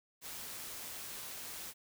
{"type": "noise with amplitude modulation", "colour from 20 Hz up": "white", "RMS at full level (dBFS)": -44, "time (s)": [0.21, 1.74], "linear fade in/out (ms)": 50, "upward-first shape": "sine", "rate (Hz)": 159, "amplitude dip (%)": 25, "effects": []}